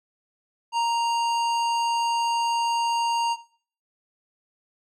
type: tone with hard clipping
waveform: sine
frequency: 932.3 Hz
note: A#5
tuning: in tune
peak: -23 dBFS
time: 0.72-3.37 s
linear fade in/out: 50 ms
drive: 18 dB
effects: noise-tail reverb RT60 0.5 s tail -17 dB re dry + low-pass 8000 Hz 12 dB/octave